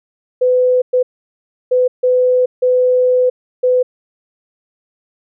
sine tone bursts at uneven times, 503 Hz, B4, 32 cents sharp, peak -9 dBFS, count 6, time 0.41-0.82 / 0.93-1.03 / 1.71-1.88 / 2.03-2.46 / 2.62-3.3 / 3.63-3.83 s, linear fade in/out 10 ms, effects none

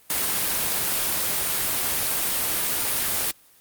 white noise, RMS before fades -24 dBFS, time 0.1-3.31 s, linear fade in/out 0 ms, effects white hiss -55 dBFS RMS until 3.6 s + Opus 32 kbps

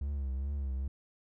triangle tone with vibrato, 68.5 Hz, C#2, 20 cents flat, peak -30 dBFS, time 0.01-0.88 s, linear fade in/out 5 ms, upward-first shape triangle, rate 2.4 Hz, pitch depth 97 cents each way, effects none

